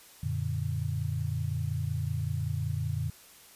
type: chord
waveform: sine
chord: Gb augmented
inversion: none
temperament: equal with one note detuned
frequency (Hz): 91.07 / 116.54 / 146.83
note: Gb2 / Bb2 / D3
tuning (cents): -27 / 0 / 0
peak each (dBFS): -33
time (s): 0.23-3.1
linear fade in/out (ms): 5
effects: white hiss -54 dBFS RMS until 3.55 s + resampled to 32000 Hz